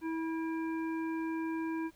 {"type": "harmonic tone with a mistuned harmonic", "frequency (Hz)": 324.4, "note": "E4", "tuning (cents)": -28, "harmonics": [1, 3, 5, 7], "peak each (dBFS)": [-33, -43, -47, -50], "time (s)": [0.01, 1.91], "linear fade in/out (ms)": 50, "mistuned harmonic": 7, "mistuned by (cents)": 77, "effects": ["pink hiss -65 dBFS RMS until 1.95 s"]}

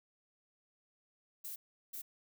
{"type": "noise bursts at uneven times", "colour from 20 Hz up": "violet", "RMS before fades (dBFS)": -44, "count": 2, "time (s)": [[1.44, 1.56], [1.93, 2.02]], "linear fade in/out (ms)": 10, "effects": []}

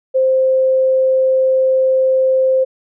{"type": "tone", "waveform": "sine", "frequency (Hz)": 523.3, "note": "C5", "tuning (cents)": 0, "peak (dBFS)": -10, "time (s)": [0.14, 2.65], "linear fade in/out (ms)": 20, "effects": []}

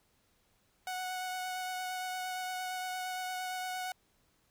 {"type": "tone with vibrato", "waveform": "sawtooth", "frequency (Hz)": 738, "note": "F#5", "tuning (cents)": -5, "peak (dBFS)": -32, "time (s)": [0.87, 3.92], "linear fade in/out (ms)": 2, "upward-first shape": "sine", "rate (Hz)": 8.7, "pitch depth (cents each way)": 11, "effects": ["pink hiss -72 dBFS RMS until 4.5 s"]}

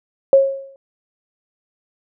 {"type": "tone with exponential decay", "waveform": "sine", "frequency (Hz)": 544, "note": "C#5", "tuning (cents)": -33, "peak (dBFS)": -4, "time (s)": [0.33, 0.76], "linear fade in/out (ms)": 1, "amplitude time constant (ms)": 92, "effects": []}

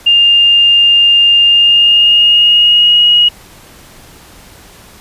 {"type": "tone with pitch glide", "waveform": "sine", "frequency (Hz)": [2808, 2889], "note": ["F7", "F#7"], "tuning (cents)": [9, -42], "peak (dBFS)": -4, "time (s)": [0.06, 3.29], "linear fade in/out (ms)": 10, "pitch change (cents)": 49, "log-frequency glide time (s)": [1.46, 3.04], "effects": ["pink hiss -38 dBFS RMS until 5 s", "resampled to 32000 Hz"]}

